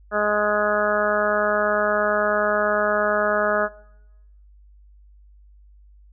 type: harmonic tone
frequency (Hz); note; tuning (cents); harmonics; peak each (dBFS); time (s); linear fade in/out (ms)
209; G#3; +11; 1 / 2 / 3 / 4 / 5 / 6 / 7 / 8; -31 / -27 / -22 / -32 / -32 / -25 / -27 / -29; 0.11-3.69; 50
effects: noise-tail reverb RT60 0.9 s tail -21 dB re dry + added 50 Hz sine -47 dBFS peak until 6.12 s